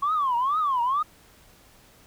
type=tone with vibrato; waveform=sine; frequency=1096 Hz; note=C#6; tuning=20 cents flat; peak=-20 dBFS; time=0.02-1.03 s; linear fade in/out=10 ms; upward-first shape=triangle; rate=2.2 Hz; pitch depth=290 cents each way; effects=tanh soft clip ceiling -17 dBFS + pink hiss -55 dBFS RMS until 2.06 s